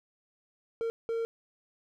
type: tone bursts at uneven times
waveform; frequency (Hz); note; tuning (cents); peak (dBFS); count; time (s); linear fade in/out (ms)
triangle; 457.8; A#4; -31; -27; 2; 0.81-0.9 / 1.09-1.25; 0
effects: none